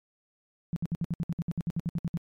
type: tone bursts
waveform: sine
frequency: 168.5 Hz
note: E3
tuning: 38 cents sharp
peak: -26 dBFS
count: 16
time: 0.73-2.172 s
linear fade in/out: 0 ms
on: 32 ms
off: 62 ms
effects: MP3 64 kbps